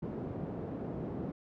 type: band-pass noise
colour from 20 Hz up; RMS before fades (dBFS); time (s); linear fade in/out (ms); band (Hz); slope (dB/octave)
pink; -39; 0.02-1.32; 10; 130 to 450; 12
effects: none